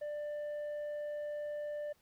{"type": "tone with tanh clipping", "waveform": "sine", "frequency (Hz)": 592, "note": "D5", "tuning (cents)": 14, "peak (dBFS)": -38, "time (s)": [0.01, 1.93], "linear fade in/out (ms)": 10, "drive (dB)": 4, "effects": ["pink hiss -71 dBFS RMS until 2.01 s"]}